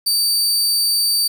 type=tone; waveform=sawtooth; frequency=4618 Hz; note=D8; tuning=30 cents flat; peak=-12 dBFS; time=0.06-1.28 s; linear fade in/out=10 ms; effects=7-bit